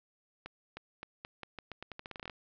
accelerating click train, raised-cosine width 0.3 ms, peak -26 dBFS, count 18, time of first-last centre 0.46-2.298 s, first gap 310 ms, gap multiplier 0.84, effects low-pass 5000 Hz 12 dB/octave

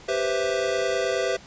square chord, C major seventh, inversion second, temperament equal, 392 / 493.9 / 523.3 / 659.3 Hz, G4 / B4 / C5 / E5, 0 / 0 / 0 / 0 cents, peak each -29 dBFS, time 0.08-1.37 s, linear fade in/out 10 ms, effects pink hiss -47 dBFS RMS until 1.46 s + resampled to 16000 Hz

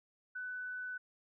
sine tone, 1497 Hz, F#6, 20 cents sharp, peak -39 dBFS, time 0.35-0.98 s, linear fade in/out 10 ms, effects none

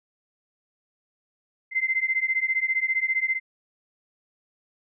sine beating tone pair, 2068 / 2083 Hz, C7 / C7, -21 / -8 cents, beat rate 15 Hz, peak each -25 dBFS, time 1.71-3.4 s, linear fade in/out 50 ms, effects none

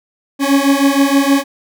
40% pulse beating tone pair, 274.2 / 280.6 Hz, C#4 / C#4, -19 / +21 cents, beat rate 6.4 Hz, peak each -12 dBFS, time 0.39-1.44 s, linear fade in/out 50 ms, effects none

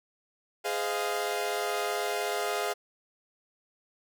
sawtooth chord, F minor seventh, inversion first, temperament equal with one note detuned, 415.3 / 512.2 / 622.3 / 698.5 Hz, Ab4 / C5 / Eb5 / F5, 0 / -37 / 0 / 0 cents, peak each -29 / -33 / -33 / -29 dBFS, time 0.64-2.74 s, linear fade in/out 20 ms, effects none

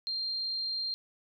sine tone, 4186 Hz, C8, in tune, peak -31 dBFS, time 0.07-0.94 s, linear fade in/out 0 ms, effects none

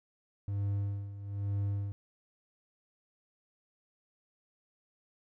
triangle tone with tremolo, 100.4 Hz, G2, 42 cents sharp, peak -27 dBFS, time 0.48-1.92 s, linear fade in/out 0 ms, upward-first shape sine, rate 1.1 Hz, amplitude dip 75%, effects none

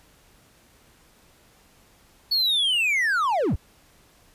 triangle linear sweep, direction down, 4456 to 30.43 Hz, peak -18 dBFS, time 2.31-3.56 s, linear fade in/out 10 ms, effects pink hiss -57 dBFS RMS until 4.34 s + resampled to 32000 Hz

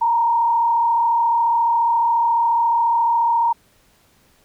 sine tone with frequency modulation, 932.3 Hz, A#5, in tune, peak -14 dBFS, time 0.01-3.53 s, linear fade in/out 10 ms, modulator 34.3 Hz, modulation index 0.66, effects pink hiss -57 dBFS RMS until 4.44 s

